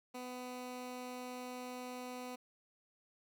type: tone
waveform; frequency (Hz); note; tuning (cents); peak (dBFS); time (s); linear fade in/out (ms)
15% pulse; 250.2; B3; +23; -37; 0.14-2.36; 10
effects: none